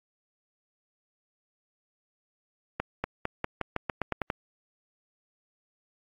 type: accelerating click train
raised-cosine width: 0.5 ms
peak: -13 dBFS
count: 11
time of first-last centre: 2.8-4.301 s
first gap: 240 ms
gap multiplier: 0.89
effects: AAC 32 kbps